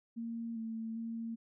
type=tone with pitch steps; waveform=sine; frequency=230.6 / 224.5 / 228.4 Hz; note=A#3 / A3 / A#3; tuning=-19 / +35 / -35 cents; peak=-37 dBFS; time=0.16-1.36 s; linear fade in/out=20 ms; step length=400 ms; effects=none